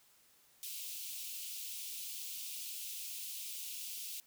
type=high-pass noise; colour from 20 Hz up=white; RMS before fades=-44 dBFS; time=0.63-4.2 s; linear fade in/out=0 ms; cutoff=2500 Hz; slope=48 dB/octave; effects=white hiss -67 dBFS RMS until 4.26 s